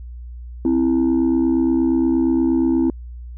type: tone pair together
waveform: sine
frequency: 261.1 / 329.6 Hz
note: C4 / E4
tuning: -3 / 0 cents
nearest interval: major third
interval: 403 cents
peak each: -15 dBFS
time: 0.65-2.9 s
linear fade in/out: 2 ms
effects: tanh soft clip ceiling -11 dBFS + added 60 Hz sine -31 dBFS peak until 3.37 s